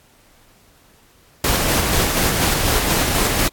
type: noise with tremolo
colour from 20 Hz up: pink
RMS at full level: -17 dBFS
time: 1.44-3.48 s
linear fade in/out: 2 ms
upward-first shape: square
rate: 4.1 Hz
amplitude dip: 25%
effects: pink hiss -53 dBFS RMS until 3.52 s + AAC 64 kbps